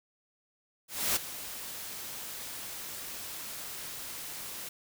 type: noise with ADSR envelope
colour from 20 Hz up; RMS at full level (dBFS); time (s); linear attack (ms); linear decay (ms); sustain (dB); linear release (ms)
white; -27; 0.88-4.69; 280; 14; -14; 5
effects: none